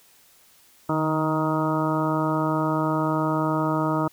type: harmonic tone with a mistuned harmonic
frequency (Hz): 156.8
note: D#3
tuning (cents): +14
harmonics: 1 / 2 / 3 / 4 / 5 / 6 / 7 / 8 / 9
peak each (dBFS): -27 / -25 / -34 / -29 / -37 / -29 / -37 / -29 / -41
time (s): 0.89-4.08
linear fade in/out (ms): 5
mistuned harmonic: 1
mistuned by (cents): -35
effects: white hiss -56 dBFS RMS until 4.12 s